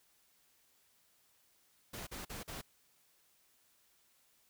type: noise bursts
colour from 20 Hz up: pink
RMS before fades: -45 dBFS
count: 4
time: 1.93-2.616 s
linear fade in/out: 10 ms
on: 140 ms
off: 42 ms
effects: white hiss -71 dBFS RMS until 4.49 s